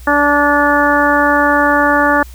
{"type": "harmonic tone", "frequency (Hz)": 290, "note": "D4", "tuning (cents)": -22, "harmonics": [1, 2, 3, 4, 5, 6], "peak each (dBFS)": [-16, -16, -16, -16, -16, -16], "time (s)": [0.07, 2.23], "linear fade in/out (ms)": 5, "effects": ["added 61 Hz sine -31 dBFS peak until 2.34 s", "white hiss -43 dBFS RMS until 2.34 s"]}